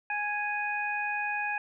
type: harmonic tone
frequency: 830 Hz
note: G#5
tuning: 1 cent flat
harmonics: 1 / 2 / 3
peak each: -33 / -33 / -33 dBFS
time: 0.1-1.58 s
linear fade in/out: 2 ms
effects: none